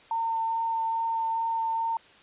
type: tone with vibrato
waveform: sine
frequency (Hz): 907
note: A#5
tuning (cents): -48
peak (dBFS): -25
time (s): 0.11-1.97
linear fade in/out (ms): 2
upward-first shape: sine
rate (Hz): 2.4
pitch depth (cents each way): 10
effects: white hiss -54 dBFS RMS until 2.22 s + resampled to 8000 Hz